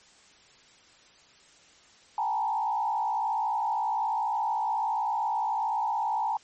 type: tone with frequency modulation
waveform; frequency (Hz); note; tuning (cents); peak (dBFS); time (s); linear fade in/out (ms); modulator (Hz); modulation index
sine; 870; A5; -20; -25; 2.18-6.37; 2; 58.7; 1.3
effects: white hiss -57 dBFS RMS until 6.43 s + MP3 32 kbps